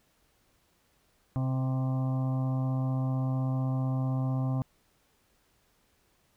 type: harmonic tone with a mistuned harmonic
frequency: 130.81 Hz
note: C3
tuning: in tune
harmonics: 1 / 2 / 4 / 5 / 6 / 7 / 8 / 9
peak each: -27 / -34 / -46 / -44 / -45 / -54 / -47 / -53 dBFS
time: 1.36-4.62 s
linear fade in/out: 0 ms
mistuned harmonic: 5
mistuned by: -15 cents
effects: pink hiss -69 dBFS RMS until 6.36 s